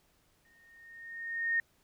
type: tone with exponential growth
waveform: sine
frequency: 1844 Hz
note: A#6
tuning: 19 cents flat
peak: -25 dBFS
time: 0.45-1.6 s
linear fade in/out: 2 ms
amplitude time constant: 250 ms
effects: pink hiss -70 dBFS RMS until 1.83 s